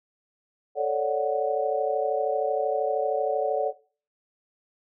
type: chord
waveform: sine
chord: D major seventh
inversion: second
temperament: equal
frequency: 440 / 554.4 / 587.3 / 740 Hz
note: A4 / C#5 / D5 / F#5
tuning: 0 / 0 / 0 / 0 cents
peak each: -28 dBFS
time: 0.75-3.73 s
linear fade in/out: 50 ms
effects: noise-tail reverb RT60 0.4 s tail -18 dB re dry